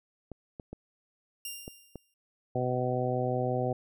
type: clicks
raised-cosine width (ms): 2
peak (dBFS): -27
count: 5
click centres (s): 0.317 / 0.598 / 0.73 / 1.679 / 1.957
type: tone with exponential decay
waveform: 10% pulse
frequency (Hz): 2794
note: F7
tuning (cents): 0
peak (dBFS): -26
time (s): 1.45-2.14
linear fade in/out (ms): 2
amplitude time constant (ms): 150
type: harmonic tone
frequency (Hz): 125.8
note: B2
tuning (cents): +32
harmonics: 1 / 2 / 3 / 4 / 5 / 6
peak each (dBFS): -32 / -36 / -35 / -33 / -35 / -35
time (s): 2.55-3.73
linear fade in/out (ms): 5
effects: none